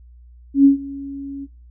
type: tone with ADSR envelope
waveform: sine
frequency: 277.2 Hz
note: C#4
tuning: in tune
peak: -5 dBFS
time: 0.54-1.47 s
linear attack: 110 ms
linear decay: 120 ms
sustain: -22 dB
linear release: 35 ms
effects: noise-tail reverb RT60 0.3 s tail -17 dB re dry + added 60 Hz sine -42 dBFS peak until 1.7 s